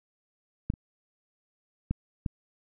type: clicks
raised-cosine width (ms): 5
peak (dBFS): -13 / -29 / -15 / -17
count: 4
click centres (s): 0.701 / 0.738 / 1.91 / 2.262
effects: none